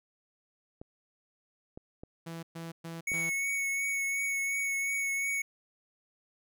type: clicks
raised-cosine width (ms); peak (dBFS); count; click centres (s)
2; -30; 4; 0.815 / 1.775 / 2.035 / 3.118
type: tone bursts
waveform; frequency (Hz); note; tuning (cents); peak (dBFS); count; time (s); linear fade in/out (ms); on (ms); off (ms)
sawtooth; 165.8; E3; +10; -35; 4; 2.26-3.3; 10; 170; 120
type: tone with vibrato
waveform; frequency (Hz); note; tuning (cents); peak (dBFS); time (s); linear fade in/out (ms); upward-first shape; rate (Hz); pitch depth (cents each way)
square; 2217; C#7; 0; -30; 3.07-5.42; 5; triangle; 2.8; 20
effects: none